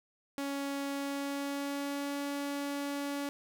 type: tone with pitch glide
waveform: sawtooth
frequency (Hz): 279.2 to 283.6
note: C#4 to C#4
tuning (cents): +13 to +40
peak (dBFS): -30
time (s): 0.38-3.29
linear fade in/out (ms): 0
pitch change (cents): +27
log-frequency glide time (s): 0.9-2.21
effects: none